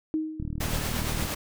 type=tone with exponential decay; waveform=sine; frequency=313.3 Hz; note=D#4; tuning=12 cents sharp; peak=-22 dBFS; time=0.14-0.74 s; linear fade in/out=0 ms; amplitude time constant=130 ms
type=click train; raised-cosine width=5 ms; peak=-20 dBFS; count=34; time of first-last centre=0.4-1.251 s; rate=38.8 Hz
type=noise with tremolo; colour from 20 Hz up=pink; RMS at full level=-30 dBFS; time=0.6-1.35 s; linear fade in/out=10 ms; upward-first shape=triangle; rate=8.6 Hz; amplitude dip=35%
effects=none